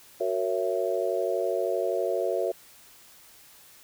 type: chord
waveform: sine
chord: F# dominant seventh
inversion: none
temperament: just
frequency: 370 / 462.5 / 555 / 666 Hz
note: F#4 / A#4 / C#5 / E5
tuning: 0 / -14 / +2 / +18 cents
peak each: -30 dBFS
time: 0.2-2.52 s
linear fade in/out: 10 ms
effects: white hiss -53 dBFS RMS until 3.83 s